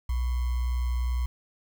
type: tone with sample-and-hold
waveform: sine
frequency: 61.2 Hz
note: B1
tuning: 15 cents flat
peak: -24 dBFS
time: 0.09-1.26 s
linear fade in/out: 5 ms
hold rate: 1050 Hz
effects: none